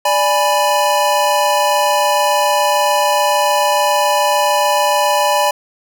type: chord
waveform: square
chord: G# diminished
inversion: second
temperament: equal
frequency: 587.3 / 830.6 / 987.8 Hz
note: D5 / G#5 / B5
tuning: 0 / 0 / 0 cents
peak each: -17 dBFS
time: 0.05-5.51 s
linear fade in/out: 5 ms
effects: none